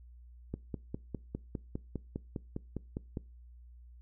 click train, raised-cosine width 3 ms, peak -23 dBFS, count 14, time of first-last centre 0.54-3.172 s, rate 4.94 Hz, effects noise-tail reverb RT60 0.3 s tail -23 dB re dry + added 60 Hz sine -51 dBFS peak until 4.01 s

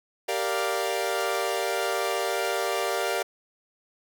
sawtooth chord, G minor seventh, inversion none, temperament equal, 392 / 466.2 / 587.3 / 698.5 Hz, G4 / Bb4 / D5 / F5, 0 / 0 / 0 / 0 cents, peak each -27 dBFS, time 0.28-3.23 s, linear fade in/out 10 ms, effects none

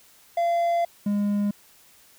triangle tone pair in turn, 685 / 204.5 Hz, F5 / G#3, -34 / -26 cents, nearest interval octave + major sixth, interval 2092 cents, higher first, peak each -18 / -19 dBFS, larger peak first, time 0.37-0.85 / 1.06-1.51 s, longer first, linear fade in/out 5 ms, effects white hiss -55 dBFS RMS until 2.18 s

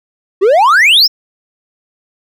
triangle exponential sweep, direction up, 360.1 to 5588 Hz, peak -3 dBFS, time 0.41-1.08 s, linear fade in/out 20 ms, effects none

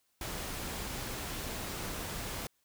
pink noise, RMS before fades -39 dBFS, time 0.21-2.47 s, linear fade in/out 2 ms, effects white hiss -75 dBFS RMS until 2.64 s

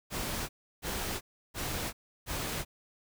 pink noise bursts, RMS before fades -35 dBFS, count 4, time 0.1-2.65 s, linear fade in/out 50 ms, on 390 ms, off 330 ms, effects none

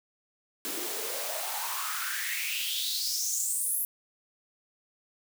white noise with high-pass filter sweep, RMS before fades -32 dBFS, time 0.65-3.85 s, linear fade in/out 0 ms, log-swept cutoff 280 to 12000 Hz, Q 5.4, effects none

